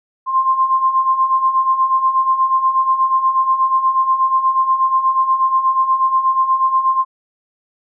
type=beating tone pair; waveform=sine; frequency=1046.5 / 1054.8 Hz; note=C6 / C6; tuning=0 / +14 cents; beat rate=8.3 Hz; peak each=-19 / -13 dBFS; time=0.26-7.05 s; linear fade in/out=50 ms; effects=none